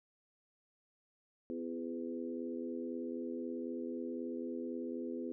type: harmonic tone with a mistuned harmonic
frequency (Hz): 83.9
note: E2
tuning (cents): +31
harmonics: 3 / 4 / 5 / 6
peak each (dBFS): -41 / -43 / -45 / -47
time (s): 1.5-5.32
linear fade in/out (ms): 0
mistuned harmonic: 5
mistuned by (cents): -23
effects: none